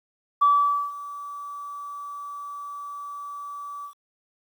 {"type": "tone with ADSR envelope", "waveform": "sine", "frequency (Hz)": 1152, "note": "D6", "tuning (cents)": -34, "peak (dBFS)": -13, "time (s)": [0.41, 3.94], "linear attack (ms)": 14, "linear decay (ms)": 490, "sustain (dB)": -20, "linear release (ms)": 95, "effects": ["tanh soft clip ceiling -9 dBFS", "9-bit"]}